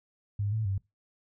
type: tone with pitch steps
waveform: sine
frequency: 102 / 109.9 / 97.2 Hz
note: G#2 / A2 / G2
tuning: -31 / -2 / -14 cents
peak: -27 dBFS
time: 0.39-0.78 s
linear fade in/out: 5 ms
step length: 130 ms
effects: noise-tail reverb RT60 0.2 s tail -21 dB re dry